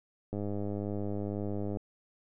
click train, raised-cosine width 2 ms, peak -23 dBFS, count 148, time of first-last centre 0.33-1.771 s, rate 102 Hz, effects none

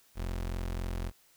30% pulse tone, 43.65 Hz, F1, in tune, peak -30 dBFS, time 0.15-1.12 s, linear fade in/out 50 ms, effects white hiss -64 dBFS RMS until 1.36 s

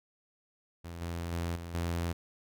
sawtooth tone with level steps, 85.1 Hz, F2, 44 cents flat, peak -37 / -31 / -28 / -36 / -27 dBFS, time 0.84-2.13 s, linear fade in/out 10 ms, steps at 1.01 / 1.32 / 1.56 / 1.74 s, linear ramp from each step 2 ms, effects none

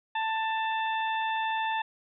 harmonic tone, 886 Hz, A5, 12 cents sharp, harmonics 1 / 2 / 3 / 4, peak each -28 / -34 / -38 / -40 dBFS, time 0.15-1.82 s, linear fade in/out 5 ms, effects none

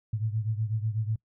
sine beating tone pair, 107.4 / 115.5 Hz, A2 / A#2, -41 / -16 cents, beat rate 8.1 Hz, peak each -28 / -32 dBFS, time 0.13-1.16 s, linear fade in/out 5 ms, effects noise-tail reverb RT60 0.1 s tail -24 dB re dry

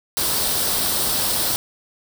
white noise with comb filter, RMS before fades -21 dBFS, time 0.17-1.56 s, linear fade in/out 0 ms, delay 0.22 ms, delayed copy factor +0.5, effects none

